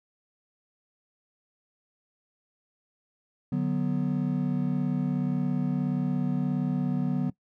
triangle chord, B minor, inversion first, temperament just, 148.16 / 185.21 / 246.9 Hz, D3 / F#3 / B3, +16 / +2 / 0 cents, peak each -27 dBFS, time 3.52-7.3 s, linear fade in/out 5 ms, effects noise-tail reverb RT60 0.1 s tail -20 dB re dry

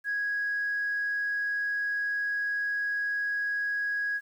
sine tone, 1657 Hz, G#6, 4 cents flat, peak -26 dBFS, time 0.04-4.21 s, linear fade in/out 50 ms, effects tanh soft clip ceiling -23 dBFS + 10-bit

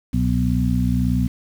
harmonic tone with a mistuned harmonic, 61.74 Hz, B1, in tune, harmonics 1 / 2 / 3 / 4, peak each -22 / -22 / -22 / -22 dBFS, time 0.13-1.28 s, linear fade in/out 10 ms, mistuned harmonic 1, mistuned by +140 cents, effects 7-bit

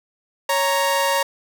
sawtooth tone pair together, 554.4 / 932.4 Hz, C#5 / A#5, 0 / 0 cents, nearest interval major sixth, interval 900 cents, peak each -17 / -16 dBFS, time 0.49-1.23 s, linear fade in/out 5 ms, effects none

